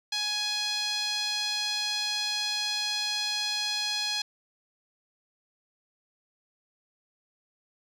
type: tone with band-pass filter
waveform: sawtooth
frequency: 836 Hz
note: G#5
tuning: 11 cents sharp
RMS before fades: -30 dBFS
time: 0.12-4.22 s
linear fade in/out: 5 ms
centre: 4200 Hz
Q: 3.1
effects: none